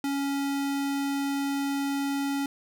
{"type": "tone", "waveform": "square", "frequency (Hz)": 278.8, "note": "C#4", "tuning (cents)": 10, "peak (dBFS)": -27, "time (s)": [0.04, 2.46], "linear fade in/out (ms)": 2, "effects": []}